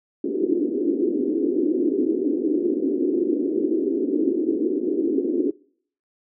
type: band-pass noise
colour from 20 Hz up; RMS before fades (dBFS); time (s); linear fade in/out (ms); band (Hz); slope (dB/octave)
pink; -22; 0.24-5.51; 5; 280 to 390; 48
effects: noise-tail reverb RT60 0.6 s tail -26 dB re dry